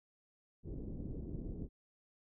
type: low-pass noise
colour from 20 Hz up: pink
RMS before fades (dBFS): -43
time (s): 0.63-1.69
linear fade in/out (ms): 50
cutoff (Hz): 380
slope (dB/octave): 24
effects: none